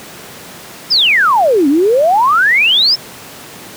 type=exponential two-way sweep; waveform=sine; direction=down then up; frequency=5410 to 267.7 to 5410 Hz; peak=-7 dBFS; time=0.9-2.96 s; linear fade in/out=20 ms; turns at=1.68 s; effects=pink hiss -32 dBFS RMS until 3.76 s + high-pass 150 Hz 12 dB/octave